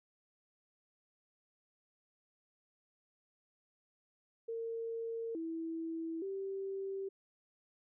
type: tone with pitch steps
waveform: sine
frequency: 457.1 / 327.1 / 388.9 Hz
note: A#4 / E4 / G4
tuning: -34 / -13 / -14 cents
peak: -37 dBFS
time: 4.48-7.09 s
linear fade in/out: 10 ms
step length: 870 ms
effects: none